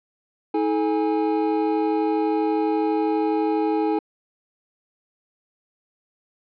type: tone cluster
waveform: triangle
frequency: 318.6 / 430.8 / 825 Hz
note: D#4 / A4 / G#5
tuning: +41 / -37 / -12 cents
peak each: -20 / -22 / -24 dBFS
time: 0.54-3.99 s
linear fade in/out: 5 ms
effects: resampled to 11025 Hz